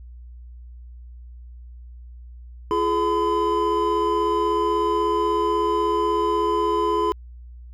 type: tone cluster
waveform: triangle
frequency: 344.4 / 420.7 / 1013 Hz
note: F4 / G#4 / B5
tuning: -24 / +22 / +44 cents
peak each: -23 / -21 / -20 dBFS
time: 2.71-7.12 s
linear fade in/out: 0 ms
effects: added 60 Hz sine -38 dBFS peak until 7.73 s